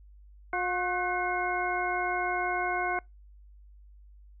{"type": "harmonic tone with a mistuned harmonic", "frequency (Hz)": 358.8, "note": "F4", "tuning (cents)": 47, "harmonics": [1, 2, 3, 4, 6], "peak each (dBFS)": [-35, -31, -35, -33, -35], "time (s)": [0.53, 2.99], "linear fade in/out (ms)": 2, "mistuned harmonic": 4, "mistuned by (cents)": 73, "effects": ["noise-tail reverb RT60 0.2 s tail -26 dB re dry", "added 50 Hz sine -50 dBFS peak until 4.4 s"]}